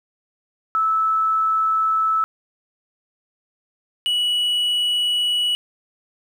sine / triangle tone pair in turn, 1308 / 2936 Hz, E6 / F#7, -14 / -14 cents, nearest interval octave + major second, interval 1400 cents, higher second, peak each -16 / -16 dBFS, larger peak neither, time 0.75-2.24 / 4.06-5.55 s, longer neither, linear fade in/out 0 ms, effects 9-bit

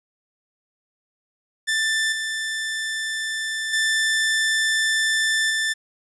sawtooth tone with level steps, 1771 Hz, A6, 11 cents sharp, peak -16 / -21 / -15 / -17 dBFS, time 1.67-5.74 s, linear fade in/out 20 ms, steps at 2.12 / 3.73 / 5.5 s, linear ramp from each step 5 ms, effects resampled to 24000 Hz + 9-bit

